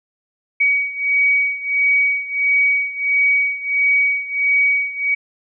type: beating tone pair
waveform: sine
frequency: 2260 / 2261.5 Hz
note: C#7 / C#7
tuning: +33 / +34 cents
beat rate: 1.5 Hz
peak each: -16 / -19 dBFS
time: 0.6-5.15 s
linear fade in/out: 10 ms
effects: none